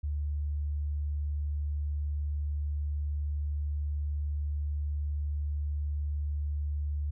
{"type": "tone", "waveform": "sine", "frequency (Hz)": 73.42, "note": "D2", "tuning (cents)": 0, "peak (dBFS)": -29, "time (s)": [0.03, 7.11], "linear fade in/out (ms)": 10, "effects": []}